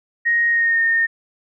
sine tone with pitch glide, 1872 to 1832.4 Hz, A#6 to A#6, +7 to -30 cents, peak -14 dBFS, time 0.25-1.07 s, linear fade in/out 20 ms, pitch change -37 cents, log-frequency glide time 0.49-0.81 s, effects none

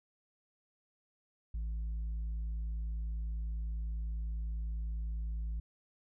sine tone with tanh clipping, 55 Hz, A1, in tune, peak -35 dBFS, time 1.54-5.6 s, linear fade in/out 5 ms, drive 3 dB, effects none

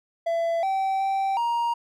triangle tone with pitch steps, 670 / 772 / 778 / 940 Hz, E5 / G5 / G5 / A#5, +28 / -27 / -13 / +14 cents, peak -20 dBFS, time 0.26-1.74 s, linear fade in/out 10 ms, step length 370 ms, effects none

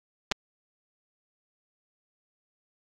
clicks, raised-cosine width 0.2 ms, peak -8 dBFS, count 2, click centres 0.315 / 0.32 s, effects AAC 64 kbps

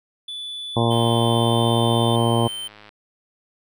triangle tone with pitch glide, 3470 to 3535 Hz, A7 to A7, -25 to +7 cents, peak -28 dBFS, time 0.28-2.16 s, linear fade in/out 5 ms, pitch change +32 cents, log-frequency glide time 1.13-1.65 s
harmonic tone, 116.54 Hz, A#2, in tune, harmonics 1 / 2 / 3 / 4 / 5 / 6 / 7 / 8 / 9, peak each -20 / -23 / -25 / -26 / -27 / -28 / -28 / -29 / -30 dBFS, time 0.76-2.48 s, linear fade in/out 10 ms
square tone, 3100 Hz, G7, 20 cents flat, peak -29 dBFS, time 0.9-2.68 s, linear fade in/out 10 ms
click train, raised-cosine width 0.3 ms, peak -28 dBFS, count 208, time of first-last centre 0.92-2.891 s, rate 105 Hz
effects none

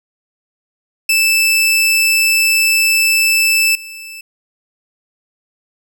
sawtooth tone with level steps, 2637 Hz, E7, in tune, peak -7 / -26 dBFS, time 1.09-4.21 s, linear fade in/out 5 ms, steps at 3.75 s, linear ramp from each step 2 ms, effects none

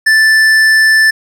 triangle tone with tanh clipping, 1760 Hz, A6, in tune, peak -7 dBFS, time 0.06-1.11 s, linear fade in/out 10 ms, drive 16 dB, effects none

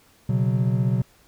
triangle chord, B suspended second, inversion none, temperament just, 123.47 / 138.9 / 185.21 Hz, B2 / C#3 / F#3, 0 / +4 / +2 cents, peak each -19 / -23 / -23 dBFS, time 0.29-1.02 s, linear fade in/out 5 ms, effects pink hiss -57 dBFS RMS until 1.27 s

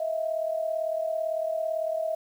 sine tone pair together, 638 / 675.9 Hz, D#5 / E5, +43 / +43 cents, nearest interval minor second, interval 100 cents, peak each -27 / -32 dBFS, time 0-2.15 s, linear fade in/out 5 ms, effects 9-bit

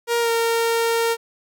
sawtooth tone with pitch glide, 470.3 to 460.6 Hz, A#4 to A#4, +15 to -21 cents, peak -14 dBFS, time 0.07-1.17 s, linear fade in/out 50 ms, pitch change -36 cents, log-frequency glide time 0.2-0.3 s, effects none

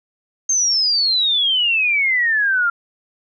sine exponential sweep, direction down, 6420 to 1373 Hz, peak -14 dBFS, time 0.49-2.7 s, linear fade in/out 5 ms, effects none

